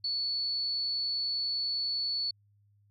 sine tone, 4435 Hz, C#8, in tune, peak -29 dBFS, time 0.04-2.31 s, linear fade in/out 5 ms, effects added 102 Hz sine -63 dBFS peak until 2.9 s

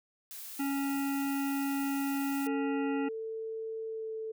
blue noise, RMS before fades -44 dBFS, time 0.31-2.47 s, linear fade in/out 0 ms
harmonic tone, 277.2 Hz, C#4, in tune, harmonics 1 / 3 / 5 / 7 / 9 / 10, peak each -30 / -40 / -44 / -47 / -49 / -50 dBFS, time 0.59-3.09 s, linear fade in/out 10 ms
sine tone with pitch glide, 445.1 to 441.5 Hz, A4 to A4, +20 to +6 cents, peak -35 dBFS, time 2.46-4.32 s, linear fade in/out 10 ms, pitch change -14 cents, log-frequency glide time 3.86-4.11 s
effects none

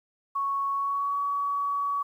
sine tone with pitch glide, 1108.7 to 1132 Hz, C#6 to C#6, 0 to +36 cents, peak -25 dBFS, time 0.35-2.03 s, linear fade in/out 10 ms, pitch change +36 cents, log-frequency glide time 0.72-1.19 s, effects 10-bit

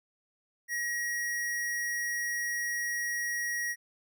square tone, 1900 Hz, A#6, 33 cents sharp, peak -31 dBFS, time 0.68-3.76 s, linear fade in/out 50 ms, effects none

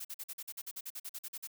blue noise bursts, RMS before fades -42 dBFS, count 16, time 0-1.474 s, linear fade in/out 10 ms, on 49 ms, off 46 ms, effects none

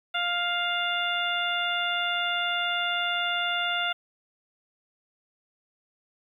harmonic tone, 701 Hz, F5, 6 cents sharp, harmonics 1 / 2 / 3 / 4 / 5, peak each -32 / -29 / -34 / -31 / -32 dBFS, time 0.14-3.93 s, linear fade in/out 10 ms, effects 10-bit

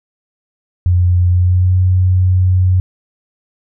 sine tone with pitch glide, 89.1 to 91.98 Hz, F2 to F#2, +35 to -10 cents, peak -8 dBFS, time 0.86-2.8 s, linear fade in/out 0 ms, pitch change +55 cents, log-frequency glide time 1.3-1.76 s, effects none

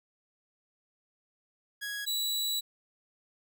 sawtooth tone pair in turn, 1661.2 / 3929 Hz, G#6 / B7, 0 / -10 cents, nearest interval octave + minor third, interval 1490 cents, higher second, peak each -31 / -26 dBFS, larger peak second, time 1.81-2.06 / 2.06-2.61 s, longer second, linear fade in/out 20 ms, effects none

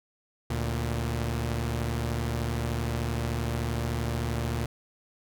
sawtooth tone pair together, 73.27 / 116.54 Hz, D2 / A#2, -3 / 0 cents, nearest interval minor sixth, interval 803 cents, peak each -27 / -26 dBFS, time 0.5-4.66 s, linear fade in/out 5 ms, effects none

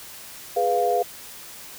sine chord, F diminished, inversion first, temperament equal, 415.3 / 493.9 / 698.5 Hz, Ab4 / Cb5 / F5, 0 / 0 / 0 cents, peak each -25 / -24 / -21 dBFS, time 0.56-1.03 s, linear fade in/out 10 ms, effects white hiss -41 dBFS RMS until 1.78 s

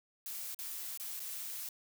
blue noise with dropouts, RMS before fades -42 dBFS, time 0.26-1.69 s, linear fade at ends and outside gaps 2 ms, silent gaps 0.546-0.589 / 0.975-0.998 / 1.196-1.201 s, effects none

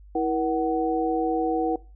sine tone cluster, 324.9 / 475.6 / 749 Hz, E4 / A#4 / F#5, -25 / +35 / +21 cents, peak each -25 / -27 / -26 dBFS, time 0.15-1.76 s, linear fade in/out 5 ms, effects noise-tail reverb RT60 0.3 s tail -20 dB re dry + added 50 Hz sine -45 dBFS peak until 1.95 s

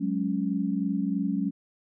sine chord, F# suspended second, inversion none, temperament just, 185 / 208.1 / 277.5 Hz, F#3 / G#3 / C#4, 0 / +4 / +2 cents, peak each -29 dBFS, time 0-1.51 s, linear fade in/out 20 ms, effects none

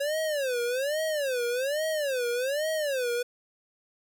square tone with vibrato, 550 Hz, C#5, 14 cents flat, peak -27 dBFS, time 0-3.23 s, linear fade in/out 10 ms, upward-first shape sine, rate 1.2 Hz, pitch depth 250 cents each way, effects none

